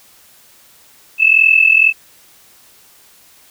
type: tone pair together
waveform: sine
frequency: 2600 / 2642 Hz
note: E7 / E7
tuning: -24 / +3 cents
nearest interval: unison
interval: 27 cents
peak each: -10 dBFS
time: 1.18-1.93 s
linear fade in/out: 50 ms
effects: white hiss -47 dBFS RMS until 3.5 s